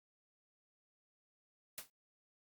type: noise with exponential decay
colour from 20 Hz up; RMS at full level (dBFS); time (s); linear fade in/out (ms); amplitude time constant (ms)
white; -41; 1.78-1.9; 0; 26
effects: Opus 48 kbps